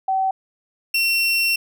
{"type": "tone pair in turn", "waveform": ["sine", "30% pulse"], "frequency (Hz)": [765, 2720], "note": ["G5", "F7"], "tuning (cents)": [-42, -46], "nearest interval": "octave + minor seventh", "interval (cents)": 2196, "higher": "second", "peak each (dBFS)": [-17, -14], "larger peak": "second", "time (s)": [[0.08, 0.31], [0.94, 1.56]], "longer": "second", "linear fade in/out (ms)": 5, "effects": []}